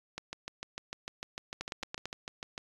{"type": "two click trains", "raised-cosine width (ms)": 0.2, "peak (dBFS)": [-21, -19], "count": [17, 5], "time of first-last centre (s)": [[0.18, 2.579], [1.61, 2.056]], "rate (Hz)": [6.67, 8.97], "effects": ["resampled to 24000 Hz"]}